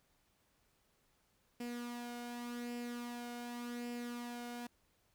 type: tone with flanger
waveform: sawtooth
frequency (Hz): 240.5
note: B3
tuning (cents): -46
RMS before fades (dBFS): -44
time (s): 1.6-4.67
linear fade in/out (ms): 5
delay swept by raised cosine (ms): 0.39 to 1.38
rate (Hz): 0.87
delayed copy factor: +0.5
effects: pink hiss -75 dBFS RMS until 5.14 s